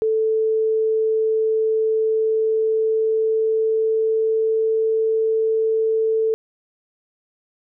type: tone with pitch glide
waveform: sine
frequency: 440 to 443.1 Hz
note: A4 to A4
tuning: 0 to +12 cents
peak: -16 dBFS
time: 0.02-6.34 s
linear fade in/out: 0 ms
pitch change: +12 cents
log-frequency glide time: 2.01-4.84 s
effects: none